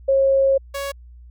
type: tone pair in turn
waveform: sine / sawtooth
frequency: 542 / 557.2 Hz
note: C#5 / C#5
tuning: -39 / +9 cents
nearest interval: unison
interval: 48 cents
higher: second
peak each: -13 / -21 dBFS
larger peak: first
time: 0.08-0.58 / 0.74-0.92 s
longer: first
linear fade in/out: 10 ms
effects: added 60 Hz sine -40 dBFS peak until 1.3 s